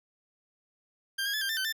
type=tone with pitch steps; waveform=20% pulse; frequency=1589 / 1634 / 1725 / 1589 / 1783 / 1534 / 1778 Hz; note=G6 / G#6 / A6 / G6 / A6 / G6 / A6; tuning=+23 / -29 / -35 / +23 / +22 / -38 / +18 cents; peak=-24 dBFS; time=1.18-1.726 s; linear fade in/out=10 ms; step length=78 ms; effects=none